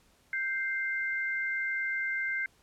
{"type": "tone pair together", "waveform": "sine", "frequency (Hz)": [1568, 2093], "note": ["G6", "C7"], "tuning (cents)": [0, 0], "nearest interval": "perfect fourth", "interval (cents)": 500, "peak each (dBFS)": [-32, -32], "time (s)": [0.33, 2.46], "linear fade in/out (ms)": 2, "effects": ["pink hiss -65 dBFS RMS until 2.62 s", "low-pass 12000 Hz 12 dB/octave"]}